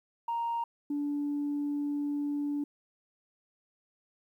sine tone pair in turn, 932.3 / 289.6 Hz, A#5 / D4, 0 / -24 cents, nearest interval octave + minor sixth, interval 2024 cents, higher first, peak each -28 dBFS, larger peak neither, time 0.28-0.64 / 0.9-2.64 s, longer second, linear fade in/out 5 ms, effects tanh soft clip ceiling -26 dBFS + 11-bit

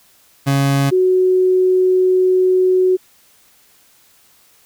30% pulse / sine tone pair in turn, 138.59 / 370 Hz, C#3 / F#4, 0 / 0 cents, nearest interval octave + perfect fourth, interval 1700 cents, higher second, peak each -10 dBFS, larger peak neither, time 0.46-0.91 / 0.91-2.97 s, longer second, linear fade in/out 20 ms, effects white hiss -52 dBFS RMS until 4.65 s

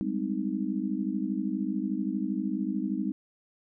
sine chord, Ab major seventh, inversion third, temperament just, 194.67 / 207.7 / 259.6 / 311.5 Hz, G3 / Ab3 / C4 / Eb4, -12 / 0 / -13 / +2 cents, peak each -33 dBFS, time 0.01-3.12 s, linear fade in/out 0 ms, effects none

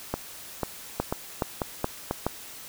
two click trains, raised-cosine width 1 ms, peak -12 / -10 dBFS, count 5 / 4, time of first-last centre 0.14-2.11 / 1-2.266 s, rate 2.03 / 2.37 Hz, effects white hiss -43 dBFS RMS until 2.68 s

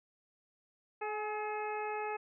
harmonic tone with a mistuned harmonic, 426.3 Hz, G#4, 45 cents sharp, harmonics 1 / 2 / 3 / 4 / 5 / 6, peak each -39 / -38 / -45 / -48 / -49 / -46 dBFS, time 1.01-2.17 s, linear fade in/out 10 ms, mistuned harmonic 2, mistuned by -24 cents, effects none

